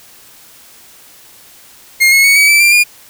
40% pulse tone with pitch steps, 2132 / 2178 / 2225 / 2273 / 2322 / 2372 / 2424 Hz, C7 / C#7 / C#7 / C#7 / D7 / D7 / D#7, +32 / -31 / +6 / +43 / -20 / +17 / -46 cents, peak -5 dBFS, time 2-2.84 s, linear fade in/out 20 ms, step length 120 ms, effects white hiss -41 dBFS RMS until 3.09 s

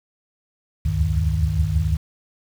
sine tone cluster, 69.3 / 75.9 / 81.2 / 99.8 / 154.7 Hz, C#2 / D#2 / E2 / G2 / D#3, 0 / -42 / -26 / +32 / -10 cents, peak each -24 dBFS, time 0.85-1.97 s, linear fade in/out 10 ms, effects 7-bit

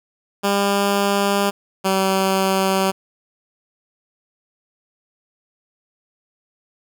10% pulse tone pair in turn, 200.2 / 191.71 Hz, G3 / G3, +37 / -38 cents, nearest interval minor second, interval 75 cents, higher first, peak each -8 dBFS, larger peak neither, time 0.43-1.51 / 1.84-2.92 s, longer neither, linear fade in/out 20 ms, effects none

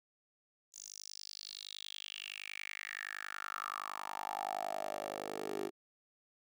10% pulse tone with high-pass filter sweep, 50.7 Hz, G#1, 41 cents flat, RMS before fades -43 dBFS, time 0.72-5.71 s, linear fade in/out 50 ms, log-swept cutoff 6700 to 380 Hz, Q 6, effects none

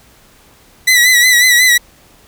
sawtooth tone with vibrato, 1972 Hz, B6, 3 cents flat, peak -3 dBFS, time 0.87-1.78 s, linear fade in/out 10 ms, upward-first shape sine, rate 5.5 Hz, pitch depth 57 cents each way, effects pink hiss -46 dBFS RMS until 2.27 s

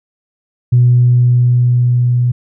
sine tone with level ramp, 122.7 Hz, B2, 11 cents flat, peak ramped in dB -4 to -9 dBFS, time 0.72-2.32 s, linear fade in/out 10 ms, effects tanh soft clip ceiling -1 dBFS

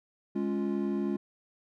triangle chord, Db major, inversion second, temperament equal, 207.7 / 277.2 / 349.2 Hz, Ab3 / Db4 / F4, 0 / 0 / 0 cents, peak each -29 / -32 / -31 dBFS, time 0.35-1.17 s, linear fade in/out 10 ms, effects none

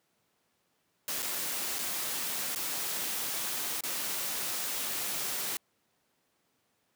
white noise with dropouts, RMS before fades -34 dBFS, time 1.08-5.57 s, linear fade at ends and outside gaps 1 ms, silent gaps 1.222-1.227 / 1.785-1.789 / 2.549-2.559 / 3.808-3.836 s, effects pink hiss -74 dBFS RMS until 6.95 s + high-pass 150 Hz 12 dB/octave

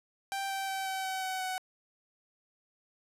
sawtooth tone with pitch steps, 784 / 777.7 / 771.4 / 765.2 / 759 / 752.9 / 746.9 Hz, G5 / G5 / G5 / G5 / F#5 / F#5 / F#5, 0 / -14 / -28 / -42 / +44 / +30 / +16 cents, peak -29 dBFS, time 0.32-1.58 s, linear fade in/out 0 ms, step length 180 ms, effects resampled to 32000 Hz + 11-bit

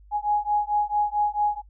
sine beating tone pair, 830.6 / 835.1 Hz, G#5 / G#5, 0 / +9 cents, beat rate 4.5 Hz, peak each -24 dBFS, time 0.11-1.62 s, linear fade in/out 50 ms, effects noise-tail reverb RT60 0.1 s tail -20 dB re dry + added 50 Hz sine -48 dBFS peak until 1.69 s

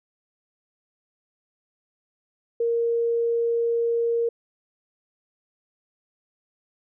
sine tone, 466.2 Hz, A#4, in tune, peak -20 dBFS, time 2.6-4.29 s, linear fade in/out 5 ms, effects none

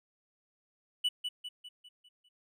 triangle tone with echo, 2960 Hz, F#7, in tune, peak -25 dBFS, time 1.04-1.09 s, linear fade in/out 10 ms, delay 200 ms, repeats 6, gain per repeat -6 dB, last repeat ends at 2.29 s, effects none

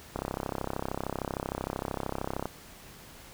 click train, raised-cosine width 1 ms, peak -17 dBFS, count 77, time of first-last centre 0.16-2.456 s, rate 33.1 Hz, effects pink hiss -50 dBFS RMS until 3.33 s

